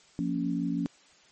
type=chord; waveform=sine; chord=Bb minor; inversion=second; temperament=just; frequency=174.81 / 233.1 / 279.7 Hz; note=F3 / Bb3 / Db4; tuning=+2 / 0 / +16 cents; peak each=-31 / -33 / -30 dBFS; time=0.19-0.86 s; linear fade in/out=0 ms; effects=white hiss -59 dBFS RMS until 1.31 s + MP3 32 kbps